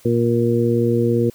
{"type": "harmonic tone", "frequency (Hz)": 117.9, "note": "A#2", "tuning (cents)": 20, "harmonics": [1, 2, 3, 4], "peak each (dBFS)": [-20, -20, -20, -20], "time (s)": [0.05, 1.3], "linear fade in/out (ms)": 5, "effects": ["white hiss -50 dBFS RMS until 1.34 s"]}